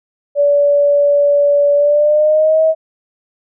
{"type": "tone with pitch glide", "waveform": "sine", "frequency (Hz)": [575, 638], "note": ["D5", "D#5"], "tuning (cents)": [-37, 43], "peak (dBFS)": -8, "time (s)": [0.35, 2.75], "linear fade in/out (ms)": 50, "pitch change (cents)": 180, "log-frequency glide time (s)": [1.75, 2.63], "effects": []}